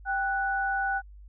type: tone pair together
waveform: sine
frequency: 784 / 1480 Hz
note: G5 / F#6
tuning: 0 / 0 cents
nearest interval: major seventh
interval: 1100 cents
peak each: -28 dBFS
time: 0.05-1.02 s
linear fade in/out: 50 ms
effects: added 50 Hz sine -45 dBFS peak until 1.28 s